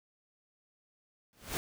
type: noise with exponential growth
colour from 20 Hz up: pink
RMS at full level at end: -31 dBFS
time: 1.33-1.57 s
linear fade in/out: 0 ms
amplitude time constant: 51 ms
effects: none